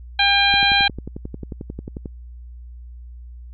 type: harmonic tone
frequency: 801 Hz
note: G5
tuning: 37 cents sharp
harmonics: 1 / 2 / 3 / 4 / 5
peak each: -20 / -20 / -20 / -20 / -20 dBFS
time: 0.19-0.88 s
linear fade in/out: 5 ms
type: click train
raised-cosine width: 3 ms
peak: -17 dBFS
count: 18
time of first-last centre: 0.54-2.058 s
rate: 11.2 Hz
effects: added 60 Hz sine -35 dBFS peak until 3.53 s